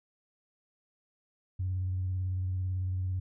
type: tone with vibrato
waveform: sine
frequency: 92.5 Hz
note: F#2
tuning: in tune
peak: -28 dBFS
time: 1.59-3.2 s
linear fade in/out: 10 ms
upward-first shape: sine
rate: 18 Hz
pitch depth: 32 cents each way
effects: tanh soft clip ceiling -25 dBFS